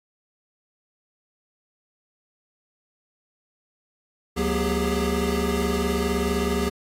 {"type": "tone cluster", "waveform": "square", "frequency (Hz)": [71.7, 183.9, 239.7, 394.9, 414.3], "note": ["D2", "F#3", "A#3", "G4", "G#4"], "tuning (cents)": [-41, -10, 48, 13, -4], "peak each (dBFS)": -29, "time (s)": [4.36, 6.7], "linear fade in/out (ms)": 20, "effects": ["AAC 48 kbps"]}